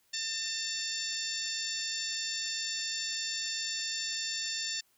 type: harmonic tone with a mistuned harmonic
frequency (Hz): 897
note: A5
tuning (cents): +33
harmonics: 2 / 3 / 4 / 5 / 6 / 7 / 8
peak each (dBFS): -42 / -44 / -40 / -39 / -39 / -45 / -39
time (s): 0.13-4.81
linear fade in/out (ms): 10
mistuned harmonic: 7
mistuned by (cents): -45
effects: white hiss -70 dBFS RMS until 4.97 s